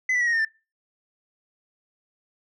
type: tone with pitch steps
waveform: sine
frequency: 2021 / 1970.3 / 1920.8 / 1872.6 / 1825.6 / 1779.8 Hz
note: B6 / B6 / B6 / A#6 / A#6 / A6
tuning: +39 / -5 / -49 / +7 / -37 / +19 cents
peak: -17 dBFS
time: 0.09-0.45 s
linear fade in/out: 5 ms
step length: 60 ms
effects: noise-tail reverb RT60 0.3 s tail -26 dB re dry + tanh soft clip ceiling -19 dBFS